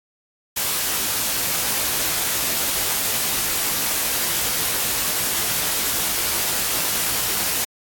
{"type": "noise with comb filter", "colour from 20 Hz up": "white", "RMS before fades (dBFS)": -22, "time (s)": [0.56, 7.65], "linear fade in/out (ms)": 10, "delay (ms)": 18, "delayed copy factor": 0.55, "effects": ["AAC 64 kbps"]}